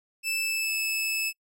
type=tone with pitch glide; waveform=sawtooth; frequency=2637 to 2613 Hz; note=E7 to E7; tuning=0 to -16 cents; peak=-23 dBFS; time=0.23-1.33 s; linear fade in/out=50 ms; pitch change=-16 cents; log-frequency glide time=0.41-0.8 s; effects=noise-tail reverb RT60 0.1 s tail -24 dB re dry